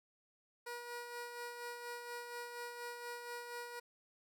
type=tone with tremolo; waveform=15% pulse; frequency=480 Hz; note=B4; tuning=49 cents flat; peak=-36 dBFS; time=0.66-3.8 s; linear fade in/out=10 ms; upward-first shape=sine; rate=4.2 Hz; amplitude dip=45%; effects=none